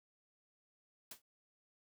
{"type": "noise with exponential decay", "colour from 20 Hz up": "white", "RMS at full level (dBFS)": -44, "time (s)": [1.11, 1.22], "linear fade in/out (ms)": 5, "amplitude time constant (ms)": 23, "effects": []}